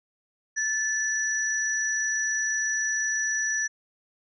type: tone pair together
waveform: sine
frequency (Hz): 1743 / 5863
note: A6 / F#8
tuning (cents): -17 / -17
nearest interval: octave + major sixth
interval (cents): 2100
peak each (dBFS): -26 / -28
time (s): 0.56-3.68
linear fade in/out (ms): 20
effects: none